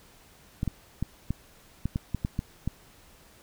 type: clicks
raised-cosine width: 5 ms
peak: -15 dBFS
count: 10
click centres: 0.631 / 0.677 / 1.026 / 1.306 / 1.856 / 1.959 / 2.147 / 2.249 / 2.391 / 2.676 s
effects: pink hiss -56 dBFS RMS until 3.42 s